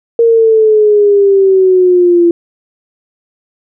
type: exponential sweep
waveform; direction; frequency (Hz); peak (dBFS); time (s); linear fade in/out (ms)
sine; down; 466.2 to 340; -4; 0.19-2.31; 2
effects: none